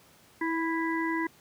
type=harmonic tone with a mistuned harmonic; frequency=329.6 Hz; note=E4; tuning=in tune; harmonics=1 / 3 / 5 / 6; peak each=-29 / -33 / -38 / -34 dBFS; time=0.41-1.27 s; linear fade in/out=5 ms; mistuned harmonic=1; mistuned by=-17 cents; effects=pink hiss -58 dBFS RMS until 1.4 s + high-pass 100 Hz 12 dB/octave